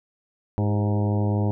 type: harmonic tone with a mistuned harmonic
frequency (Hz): 103.9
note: G#2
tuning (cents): +1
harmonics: 1 / 2 / 3 / 4 / 5 / 6 / 7 / 8 / 9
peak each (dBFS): -21 / -27 / -31 / -33 / -35 / -37 / -38 / -39 / -40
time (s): 0.58-1.51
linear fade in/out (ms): 0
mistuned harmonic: 4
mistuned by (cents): -48
effects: none